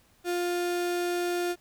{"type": "tone", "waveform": "35% pulse", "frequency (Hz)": 351.7, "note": "F4", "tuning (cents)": 12, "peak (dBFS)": -25, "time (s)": [0.24, 1.56], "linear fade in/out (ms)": 50, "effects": ["pink hiss -63 dBFS RMS until 1.6 s"]}